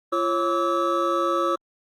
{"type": "tone cluster", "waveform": "triangle", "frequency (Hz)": [343.3, 548, 1153, 1294], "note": ["F4", "C#5", "D6", "E6"], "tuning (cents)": [-30, -20, -32, -32], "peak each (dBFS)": -24, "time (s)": [0.12, 1.56], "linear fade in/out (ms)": 10, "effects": ["Opus 32 kbps"]}